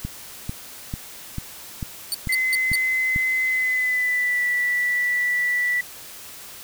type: click train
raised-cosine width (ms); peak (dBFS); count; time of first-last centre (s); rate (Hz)
5; -15; 8; 0.05-3.161; 2.25
type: tone bursts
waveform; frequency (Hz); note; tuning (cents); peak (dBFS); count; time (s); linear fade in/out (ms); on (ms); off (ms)
20% pulse; 4516; C#8; +31; -16; 4; 2.12-2.756; 0; 24; 180
type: tone with pitch glide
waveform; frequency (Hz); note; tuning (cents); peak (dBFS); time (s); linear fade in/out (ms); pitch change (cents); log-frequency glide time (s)
sine; 2043 to 1964.3; C7 to B6; -42 to -10; -19; 2.29-5.81; 5; -68; 3.46-4.44
effects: white hiss -40 dBFS RMS until 6.63 s